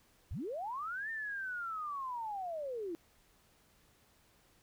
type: linear two-way sweep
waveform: sine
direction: up then down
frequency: 50.5 to 1821 to 318.5 Hz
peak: -37 dBFS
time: 0.31-2.95 s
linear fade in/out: 0 ms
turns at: 1.1 s
effects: pink hiss -68 dBFS RMS until 4.62 s